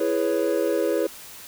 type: chord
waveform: triangle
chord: C# minor seventh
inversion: first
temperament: equal with one note detuned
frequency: 331.7 / 415.3 / 493.9 / 554.4 Hz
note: E4 / G#4 / B4 / C#5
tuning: +11 / 0 / 0 / 0 cents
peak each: -24 dBFS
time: 0-1.07 s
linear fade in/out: 5 ms
effects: white hiss -42 dBFS RMS until 1.47 s